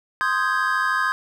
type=chord; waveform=triangle; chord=Ab major seventh; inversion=first; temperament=equal; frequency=1046.5 / 1244.5 / 1568 / 1661.2 Hz; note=C6 / Eb6 / G6 / Ab6; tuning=0 / 0 / 0 / 0 cents; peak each=-23 dBFS; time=0.21-1.12 s; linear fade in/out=0 ms; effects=none